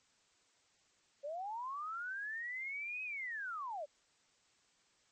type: linear two-way sweep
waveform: sine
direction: up then down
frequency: 547 to 2555 to 547 Hz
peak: -39 dBFS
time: 1.23-3.86 s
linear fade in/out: 20 ms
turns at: 3.03 s
effects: white hiss -72 dBFS RMS until 5.11 s + MP3 32 kbps